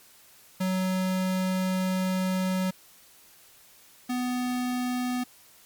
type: tone pair in turn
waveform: square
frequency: 186.4 / 248.8 Hz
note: F#3 / B3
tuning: +13 / +13 cents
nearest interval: perfect fourth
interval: 500 cents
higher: second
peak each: -25 / -27 dBFS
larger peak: first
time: 0.6-2.71 / 4.09-5.24 s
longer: first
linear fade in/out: 10 ms
effects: white hiss -55 dBFS RMS until 5.65 s + MP3 96 kbps